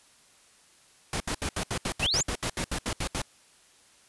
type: noise bursts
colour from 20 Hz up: pink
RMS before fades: -30 dBFS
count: 15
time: 1.13-3.218 s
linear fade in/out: 2 ms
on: 72 ms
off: 72 ms
type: exponential sweep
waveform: sine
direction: up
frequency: 2489 to 7540 Hz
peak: -24 dBFS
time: 2.02-2.23 s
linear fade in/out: 10 ms
effects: white hiss -59 dBFS RMS until 4.08 s + resampled to 24000 Hz